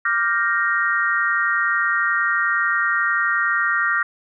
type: chord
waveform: sine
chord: G minor seventh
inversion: second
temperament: equal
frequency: 1174.7 / 1396.9 / 1568 / 1864.7 Hz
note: D6 / F6 / G6 / Bb6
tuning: 0 / 0 / 0 / 0 cents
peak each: -25 / -21 / -25 / -21 dBFS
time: 0.05-4.03 s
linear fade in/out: 5 ms
effects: none